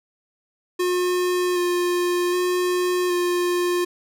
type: tone with vibrato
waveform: square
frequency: 356.9 Hz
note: F4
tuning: 38 cents sharp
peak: -20 dBFS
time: 0.79-3.85 s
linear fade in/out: 10 ms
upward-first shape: square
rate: 0.65 Hz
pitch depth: 14 cents each way
effects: none